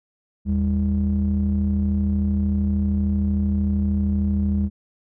triangle ring-modulated tone, 61.74 Hz, B1, in tune, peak -13 dBFS, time 0.45-4.7 s, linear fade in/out 50 ms, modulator 140 Hz, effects none

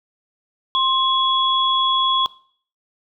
sine tone pair together, 1056 / 3362 Hz, C6 / G#7, +16 / +20 cents, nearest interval octave + minor sixth, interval 2004 cents, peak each -18 dBFS, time 0.75-2.26 s, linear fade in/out 0 ms, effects noise-tail reverb RT60 0.5 s tail -18 dB re dry

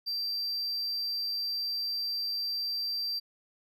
triangle tone, 4699 Hz, D8, in tune, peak -29 dBFS, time 0.06-3.2 s, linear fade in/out 20 ms, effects none

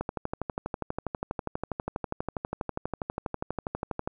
click train, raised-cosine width 1 ms, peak -16 dBFS, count 51, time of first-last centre 0.01-4.075 s, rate 12.3 Hz, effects none

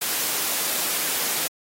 white high-pass noise, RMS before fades -25 dBFS, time 0.01-1.48 s, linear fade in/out 10 ms, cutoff 200 Hz, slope 12 dB/octave, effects AAC 48 kbps

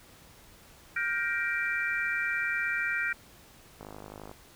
sine chord, G minor seventh, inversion third, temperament just, 1411.2 / 1568 / 1881.6 / 2352 Hz, F6 / G6 / Bb6 / D7, +18 / 0 / +16 / +2 cents, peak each -33 dBFS, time 0.96-3.13 s, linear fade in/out 5 ms
click train, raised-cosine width 1 ms, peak -29 dBFS, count 27, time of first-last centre 3.81-4.314 s, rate 51.6 Hz
effects pink hiss -55 dBFS RMS until 4.55 s

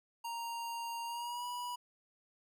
square tone with pitch glide, 932.3 to 976.4 Hz, A#5 to B5, 0 to -20 cents, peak -39 dBFS, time 0.24-1.76 s, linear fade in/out 10 ms, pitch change +80 cents, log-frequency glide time 1.05-1.46 s, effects none

